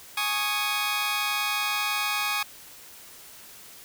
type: chord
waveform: 15% pulse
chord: Ab suspended fourth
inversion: none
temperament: just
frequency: 830.6 / 1107.5 / 1245.9 Hz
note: Ab5 / Db6 / Eb6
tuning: 0 / -2 / +2 cents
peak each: -24 dBFS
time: 0.17-2.43 s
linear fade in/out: 5 ms
effects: white hiss -47 dBFS RMS until 3.84 s